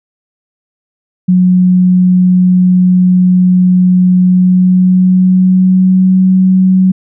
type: tone with pitch glide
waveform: sine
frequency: 182.2 to 186.89 Hz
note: F#3 to F#3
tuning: -26 to +18 cents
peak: -4 dBFS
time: 1.28-6.92 s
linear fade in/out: 10 ms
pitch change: +44 cents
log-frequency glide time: 4.2-6.2 s
effects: none